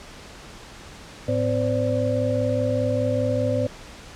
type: tone cluster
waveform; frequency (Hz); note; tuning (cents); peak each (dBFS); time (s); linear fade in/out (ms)
sine; 108.2 / 255.6 / 514 / 579; A2 / C4 / C5 / D5; -29 / -40 / -31 / -25; -25 / -27 / -25 / -25; 1.28-3.67; 5
effects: pink hiss -42 dBFS RMS until 4.15 s + low-pass 7000 Hz 12 dB/octave